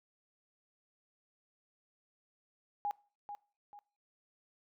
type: tone with echo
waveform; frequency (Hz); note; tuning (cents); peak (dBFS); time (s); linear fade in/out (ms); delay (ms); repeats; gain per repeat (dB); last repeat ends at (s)
sine; 821; G#5; -20; -32; 2.85-2.91; 0; 440; 2; -9; 3.79
effects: noise-tail reverb RT60 0.4 s tail -23 dB re dry